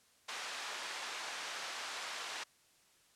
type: band-pass noise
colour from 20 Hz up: pink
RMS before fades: -43 dBFS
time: 0.28-2.44 s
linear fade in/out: 10 ms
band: 920 to 6400 Hz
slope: 12 dB/octave
effects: white hiss -68 dBFS RMS until 3.15 s + low-pass 10000 Hz 12 dB/octave